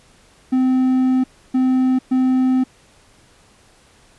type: tone bursts at uneven times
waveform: triangle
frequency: 257.9 Hz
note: C4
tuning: 25 cents flat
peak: -11 dBFS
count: 3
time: 0.52-1.24 / 1.54-1.99 / 2.11-2.64 s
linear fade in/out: 10 ms
effects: pink hiss -52 dBFS RMS until 4.18 s + resampled to 24000 Hz